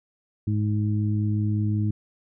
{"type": "harmonic tone", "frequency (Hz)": 105.4, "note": "G#2", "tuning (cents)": 26, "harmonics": [1, 2, 3], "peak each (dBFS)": [-22, -28, -32], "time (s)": [0.47, 1.91], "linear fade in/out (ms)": 5, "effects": []}